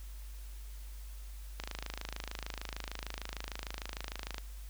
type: click train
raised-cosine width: 0.2 ms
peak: -21 dBFS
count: 75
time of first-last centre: 1.6-4.382 s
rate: 26.6 Hz
effects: added 50 Hz sine -43 dBFS peak until 4.69 s + white hiss -58 dBFS RMS until 4.69 s